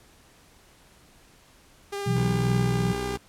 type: tone with vibrato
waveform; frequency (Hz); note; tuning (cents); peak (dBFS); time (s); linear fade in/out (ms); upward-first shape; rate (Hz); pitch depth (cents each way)
sawtooth; 401.1; G4; +40; -26; 1.92-3.17; 10; sine; 16; 12
type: chord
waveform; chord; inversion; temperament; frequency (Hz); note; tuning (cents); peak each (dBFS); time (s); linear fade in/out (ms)
sine; B suspended fourth; none; equal; 123.47 / 164.81 / 185; B2 / E3 / F#3; 0 / 0 / 0; -24 / -28 / -28; 2.06-2.93; 10
type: tone with pitch glide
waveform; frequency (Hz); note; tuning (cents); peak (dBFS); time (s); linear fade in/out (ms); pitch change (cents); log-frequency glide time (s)
10% pulse; 63 to 62.49; B1 to B1; +35 to +21; -23; 2.15-3.18; 20; -14; 2.3-2.83
effects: pink hiss -56 dBFS RMS until 3.28 s + low-pass 12000 Hz 12 dB/octave